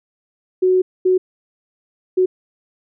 sine tone bursts at uneven times, 370 Hz, F#4, in tune, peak -11 dBFS, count 3, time 0.62-0.82 / 1.05-1.18 / 2.17-2.26 s, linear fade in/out 10 ms, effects none

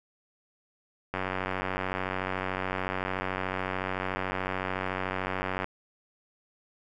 click train, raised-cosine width 0.5 ms, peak -15 dBFS, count 423, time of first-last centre 1.14-5.644 s, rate 93.7 Hz, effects none

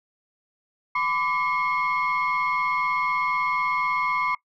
sine tone cluster, 1005 / 1165 / 2162 Hz, B5 / D6 / C#7, +30 / -14 / -44 cents, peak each -25 dBFS, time 0.95-4.35 s, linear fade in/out 5 ms, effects noise-tail reverb RT60 0.1 s tail -20 dB re dry + tanh soft clip ceiling -16 dBFS

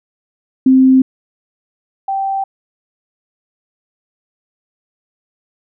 sine tone pair in turn, 261.6 / 779.8 Hz, C4 / G5, 0 / -9 cents, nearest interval octave + perfect fifth, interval 1891 cents, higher second, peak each -5 / -15 dBFS, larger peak first, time 0.66-1.02 / 2.08-2.44 s, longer neither, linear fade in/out 5 ms, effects none

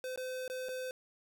square tone with dropouts, 512 Hz, C5, 38 cents flat, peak -38 dBFS, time 0.04-0.91 s, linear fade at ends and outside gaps 1 ms, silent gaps 0.16-0.175 / 0.479-0.499 / 0.686-0.69 s, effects none

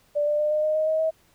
sine tone with pitch steps, 587.3 / 594.5 / 601.7 / 609.1 / 616.5 / 624 / 631.6 / 639.3 Hz, D5 / D5 / D5 / D#5 / D#5 / D#5 / D#5 / D#5, 0 / +21 / +42 / -37 / -16 / +5 / +26 / +47 cents, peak -20 dBFS, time 0.15-1.11 s, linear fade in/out 20 ms, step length 120 ms, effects pink hiss -61 dBFS RMS until 1.34 s

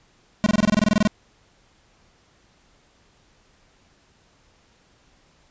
square tone bursts, 211.4 Hz, G#3, 31 cents sharp, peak -15 dBFS, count 14, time 0.44-1.074 s, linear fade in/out 0 ms, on 23 ms, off 24 ms, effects pink hiss -59 dBFS RMS until 5.5 s + resampled to 16000 Hz

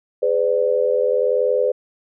sine chord, G# diminished, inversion none, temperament equal with one note detuned, 415.3 / 506.3 / 587.3 Hz, G#4 / B4 / D5, 0 / +43 / 0 cents, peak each -22 / -17 / -22 dBFS, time 0.22-1.72 s, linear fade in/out 10 ms, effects none

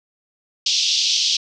white band-pass noise, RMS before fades -19 dBFS, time 0.66-1.37 s, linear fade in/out 5 ms, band 2900 to 5800 Hz, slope 48 dB/octave, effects none

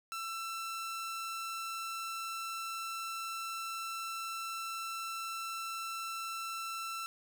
sawtooth tone, 1338 Hz, E6, 25 cents sharp, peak -34 dBFS, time 0.12-7.06 s, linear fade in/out 0 ms, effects none

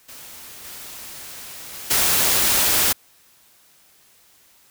white noise with level steps, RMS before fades -40 / -37 / -35 / -18 dBFS, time 0.08-2.93 s, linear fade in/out 10 ms, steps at 0.64 / 1.73 / 1.9 s, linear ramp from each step 10 ms, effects white hiss -55 dBFS RMS until 4.7 s

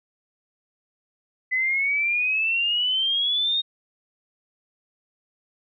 sine exponential sweep, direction up, 2007 to 3729 Hz, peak -20 dBFS, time 1.51-3.62 s, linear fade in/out 20 ms, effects none

